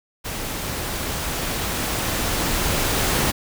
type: noise with level ramp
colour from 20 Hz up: pink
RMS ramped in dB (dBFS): -29 to -20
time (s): 0.24-3.32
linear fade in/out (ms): 20
effects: none